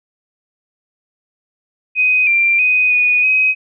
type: tone with pitch steps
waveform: sine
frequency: 2506 / 2370 / 2499 / 2470 / 2528 Hz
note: D#7 / D7 / D#7 / D#7 / D#7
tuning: +12 / +15 / +7 / -13 / +27 cents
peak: -10 dBFS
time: 1.95-3.55 s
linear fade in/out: 50 ms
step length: 320 ms
effects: none